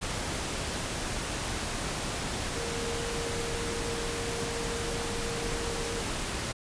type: tone in noise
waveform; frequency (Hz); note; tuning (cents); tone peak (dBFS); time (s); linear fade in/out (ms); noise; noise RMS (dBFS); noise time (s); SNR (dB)
sine; 466.2; A#4; 0; -36; 2.55-6.03; 20; pink; -33; 0.01-6.53; -6
effects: resampled to 22050 Hz